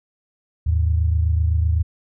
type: tone pair together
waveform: sine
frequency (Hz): 78.7 / 106.57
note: D#2 / G#2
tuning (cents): +20 / +45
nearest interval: perfect fourth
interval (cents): 525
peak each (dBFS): -16 / -23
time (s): 0.66-1.83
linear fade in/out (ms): 10
effects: none